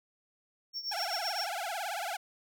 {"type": "tone with tremolo", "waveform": "triangle", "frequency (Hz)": 5470, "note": "F8", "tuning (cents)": -37, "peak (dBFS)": -30, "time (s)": [0.73, 1.5], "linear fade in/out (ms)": 50, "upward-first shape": "triangle", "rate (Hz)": 7.8, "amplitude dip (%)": 85}
{"type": "tone with vibrato", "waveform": "sawtooth", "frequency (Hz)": 749, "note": "F#5", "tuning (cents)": 21, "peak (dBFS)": -30, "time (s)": [0.91, 2.17], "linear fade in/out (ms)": 10, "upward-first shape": "triangle", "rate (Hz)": 18, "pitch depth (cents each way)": 250}
{"effects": []}